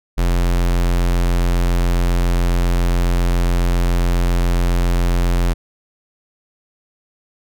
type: tone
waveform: square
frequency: 43.65 Hz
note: F1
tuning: in tune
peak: -14 dBFS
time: 0.17-5.54 s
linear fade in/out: 20 ms
effects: none